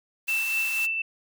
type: high-pass noise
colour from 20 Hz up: white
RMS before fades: -36 dBFS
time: 0.27-0.87 s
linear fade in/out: 20 ms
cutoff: 800 Hz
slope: 96 dB/octave
type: tone with tremolo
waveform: sine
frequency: 2663 Hz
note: E7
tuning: 17 cents sharp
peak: -22 dBFS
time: 0.28-1.02 s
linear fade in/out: 5 ms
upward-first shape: triangle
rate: 4.1 Hz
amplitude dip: 40%
effects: none